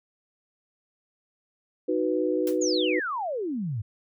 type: chord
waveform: sine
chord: B major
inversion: first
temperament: equal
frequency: 311.1 / 370 / 493.9 Hz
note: D#4 / F#4 / B4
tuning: 0 / 0 / 0 cents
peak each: -27 dBFS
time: 1.88-3 s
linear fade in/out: 10 ms
type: noise with exponential decay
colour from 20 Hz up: white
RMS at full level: -34 dBFS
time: 2.47-2.6 s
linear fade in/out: 2 ms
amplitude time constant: 27 ms
type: exponential sweep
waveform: sine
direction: down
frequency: 7060 to 98 Hz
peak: -27 dBFS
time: 2.61-3.82 s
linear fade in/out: 10 ms
effects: none